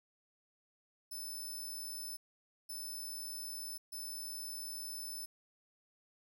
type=tone bursts at uneven times; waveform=10% pulse; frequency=5274 Hz; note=E8; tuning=in tune; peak=-36 dBFS; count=3; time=1.11-2.17 / 2.69-3.78 / 3.92-5.26 s; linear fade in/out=10 ms; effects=none